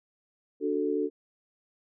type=chord; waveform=sine; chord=D major; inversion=none; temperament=equal; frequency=293.7 / 370 / 440 Hz; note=D4 / F#4 / A4; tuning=0 / 0 / 0 cents; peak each=-30 / -31 / -29 dBFS; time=0.6-1.1 s; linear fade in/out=50 ms; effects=none